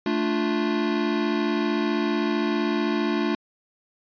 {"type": "chord", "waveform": "square", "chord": "D minor", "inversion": "second", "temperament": "equal", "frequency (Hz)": [220, 293.7, 349.2], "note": ["A3", "D4", "F4"], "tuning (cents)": [0, 0, 0], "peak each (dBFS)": -27, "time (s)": [0.06, 3.35], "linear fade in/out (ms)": 2, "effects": ["resampled to 11025 Hz"]}